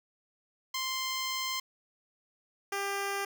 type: tone pair in turn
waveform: 10% pulse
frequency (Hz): 1046.5 / 397.7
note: C6 / G4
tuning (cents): 0 / +25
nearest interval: octave + perfect fourth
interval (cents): 1675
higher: first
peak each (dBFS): -23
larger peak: neither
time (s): 0.74-1.6 / 2.72-3.25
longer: first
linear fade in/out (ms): 5
effects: none